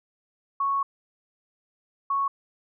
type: tone bursts at uneven times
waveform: sine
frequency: 1107 Hz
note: C#6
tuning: 3 cents flat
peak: -22 dBFS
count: 2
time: 0.6-0.83 / 2.1-2.28 s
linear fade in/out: 5 ms
effects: none